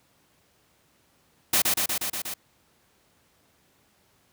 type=noise with echo; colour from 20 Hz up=white; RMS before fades=-21 dBFS; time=1.53-1.62 s; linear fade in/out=5 ms; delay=120 ms; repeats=6; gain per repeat=-2 dB; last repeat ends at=2.34 s; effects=pink hiss -64 dBFS RMS until 4.32 s + high-pass 80 Hz 12 dB/octave